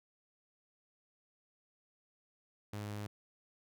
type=tone; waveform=sawtooth; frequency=104 Hz; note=G#2; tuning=3 cents sharp; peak=-36 dBFS; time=2.73-3.07 s; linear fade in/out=5 ms; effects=none